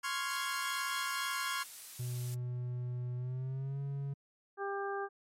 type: chord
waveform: sawtooth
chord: Db major seventh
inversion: third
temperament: equal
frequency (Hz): 1046.5 / 1108.7 / 1396.9 / 1661.2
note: C6 / Db6 / F6 / Ab6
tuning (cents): 0 / 0 / 0 / 0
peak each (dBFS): -36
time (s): 0.03-1.64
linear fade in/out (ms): 20
type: noise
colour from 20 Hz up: blue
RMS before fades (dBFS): -46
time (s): 0.29-2.35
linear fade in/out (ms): 10
type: tone with pitch glide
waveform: triangle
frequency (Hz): 123.47 to 139.39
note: B2 to C#3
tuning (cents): 0 to +10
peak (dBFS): -33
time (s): 1.99-4.14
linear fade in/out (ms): 10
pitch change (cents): +210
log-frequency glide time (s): 3.16-3.8
type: harmonic tone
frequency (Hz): 397.3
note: G4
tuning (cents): +23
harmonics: 1 / 2 / 3 / 4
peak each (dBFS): -37 / -40 / -42 / -43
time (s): 4.57-5.09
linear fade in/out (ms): 50
effects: low-pass 12000 Hz 12 dB/octave + MP3 64 kbps